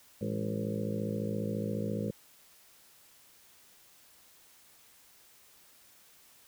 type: harmonic tone with a mistuned harmonic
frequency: 54.5 Hz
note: A1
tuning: 16 cents flat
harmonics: 2 / 3 / 4 / 5 / 6 / 7 / 8 / 9 / 10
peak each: -38 / -41 / -35 / -45 / -44 / -45 / -42 / -40 / -43 dBFS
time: 0.21-2.11 s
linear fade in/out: 5 ms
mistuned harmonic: 4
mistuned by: -91 cents
effects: white hiss -60 dBFS RMS until 6.47 s